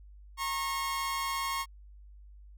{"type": "tone pair together", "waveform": "sawtooth", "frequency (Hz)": [929.8, 1087], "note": ["A#5", "C#6"], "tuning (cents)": [-5, -34], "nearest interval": "minor third", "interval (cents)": 271, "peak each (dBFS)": [-34, -28], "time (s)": [0.37, 1.66], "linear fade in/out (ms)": 50, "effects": ["added 50 Hz sine -49 dBFS peak until 2.57 s"]}